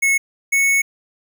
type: tone pair in turn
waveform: square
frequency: 2191 / 2208 Hz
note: C#7 / C#7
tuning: -21 / -7 cents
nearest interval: unison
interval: 14 cents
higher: second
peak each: -14 dBFS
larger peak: neither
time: 0.02-0.18 / 0.52-0.82 s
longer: second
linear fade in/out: 10 ms
effects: none